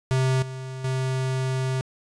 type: tone with level steps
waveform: square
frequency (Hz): 130.81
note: C3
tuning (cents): 0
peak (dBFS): -20 / -33 / -24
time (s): 0.11-1.81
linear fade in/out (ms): 0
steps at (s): 0.42 / 0.84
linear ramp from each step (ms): 5
effects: resampled to 22050 Hz + 9-bit